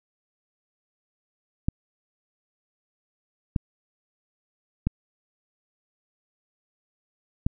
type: clicks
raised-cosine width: 5 ms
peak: -10 dBFS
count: 4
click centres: 1.685 / 3.562 / 4.87 / 7.465 s
effects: none